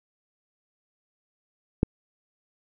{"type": "click", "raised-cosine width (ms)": 3, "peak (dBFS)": -6, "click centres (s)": 1.831, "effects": []}